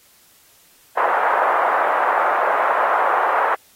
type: band-pass noise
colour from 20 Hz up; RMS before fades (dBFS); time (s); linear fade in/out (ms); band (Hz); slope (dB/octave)
pink; -18; 0.97-3.55; 5; 650 to 1400; 24
effects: white hiss -53 dBFS RMS until 3.75 s + AAC 48 kbps